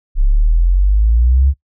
sine exponential sweep, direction up, 32.63 to 70.8 Hz, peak -8 dBFS, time 0.15-1.54 s, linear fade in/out 50 ms, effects noise-tail reverb RT60 0.1 s tail -19 dB re dry

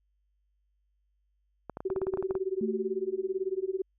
clicks, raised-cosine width 1 ms, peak -23 dBFS, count 12, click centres 1.697 / 1.771 / 1.805 / 1.902 / 1.962 / 2.017 / 2.069 / 2.138 / 2.173 / 2.226 / 2.309 / 2.353 s
sine tone with tremolo, 380 Hz, F#4, 46 cents sharp, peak -25 dBFS, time 1.85-3.82 s, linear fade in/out 5 ms, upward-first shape sine, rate 18 Hz, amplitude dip 95%
sine tone with exponential decay, 220 Hz, A3, in tune, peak -28 dBFS, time 2.61-3.67 s, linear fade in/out 2 ms, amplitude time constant 230 ms
effects added 50 Hz sine -70 dBFS peak until 3.98 s

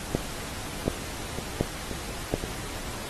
two click trains, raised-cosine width 2 ms, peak -19 / -9 dBFS, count 4 / 4, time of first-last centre 0.86-2.439 / 0.15-2.34 s, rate 1.9 / 1.37 Hz, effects pink hiss -37 dBFS RMS until 3.09 s + AAC 32 kbps

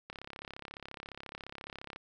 click train, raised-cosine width 0.3 ms, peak -27 dBFS, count 65, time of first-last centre 0.1-1.96 s, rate 34.4 Hz, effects none

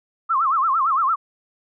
sine tone with vibrato, 1191 Hz, D6, 24 cents sharp, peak -16 dBFS, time 0.29-1.16 s, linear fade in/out 20 ms, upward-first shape sine, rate 8.8 Hz, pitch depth 230 cents each way, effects none

